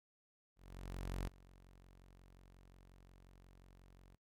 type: tone with ADSR envelope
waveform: sawtooth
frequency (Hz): 45.6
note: F#1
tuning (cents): -24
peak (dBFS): -34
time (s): 0.56-4.15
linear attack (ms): 710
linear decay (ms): 17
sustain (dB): -22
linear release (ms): 3
effects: noise-tail reverb RT60 0.1 s tail -22 dB re dry + MP3 96 kbps